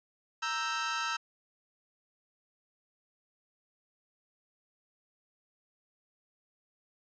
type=chord; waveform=sawtooth; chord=E diminished; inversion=second; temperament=equal; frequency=932.3 / 1318.5 / 1568 Hz; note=Bb5 / E6 / G6; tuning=0 / 0 / 0 cents; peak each=-34 / -30 / -33 dBFS; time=0.42-1.17 s; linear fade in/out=10 ms; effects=resampled to 16000 Hz